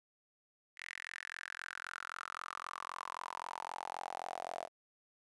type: tone with high-pass filter sweep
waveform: sawtooth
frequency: 43.82 Hz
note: F1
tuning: 7 cents sharp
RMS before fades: -45 dBFS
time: 0.76-4.69 s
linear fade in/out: 50 ms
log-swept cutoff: 2000 to 670 Hz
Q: 6.4
effects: resampled to 24000 Hz + 11-bit